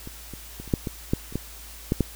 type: clicks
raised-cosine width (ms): 3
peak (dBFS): -24 / -24 / -24 / -29 / -7 / -15 / -8 / -27 / -13 / -8 / -7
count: 11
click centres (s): 0.074 / 0.337 / 0.6 / 0.677 / 0.738 / 0.872 / 1.135 / 1.325 / 1.356 / 1.921 / 2.007
effects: added 55 Hz sine -44 dBFS peak until 2.15 s + white hiss -44 dBFS RMS until 2.15 s